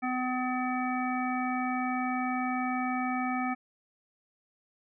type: harmonic tone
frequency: 253.3 Hz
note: B3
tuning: 44 cents sharp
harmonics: 1 / 3 / 5 / 7 / 9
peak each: -31 / -33 / -36 / -41 / -38 dBFS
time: 0.02-3.55 s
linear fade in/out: 20 ms
effects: none